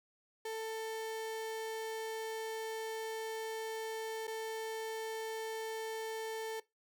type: tone with dropouts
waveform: 35% pulse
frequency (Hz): 443.8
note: A4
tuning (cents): +15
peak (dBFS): -36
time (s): 0.45-6.6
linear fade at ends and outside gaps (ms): 5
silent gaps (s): 4.271-4.277
effects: noise-tail reverb RT60 0.2 s tail -20 dB re dry